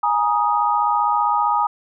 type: chord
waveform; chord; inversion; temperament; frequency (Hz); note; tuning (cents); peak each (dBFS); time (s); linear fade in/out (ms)
sine; Ab suspended second; none; equal with one note detuned; 830.6 / 945.9 / 1244.5; Ab5 / Bb5 / Eb6; 0 / +25 / 0; -20; 0.03-1.67; 5
effects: none